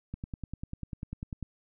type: click train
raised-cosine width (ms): 5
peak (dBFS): -24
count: 14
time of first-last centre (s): 0.14-1.427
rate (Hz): 10.1
effects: none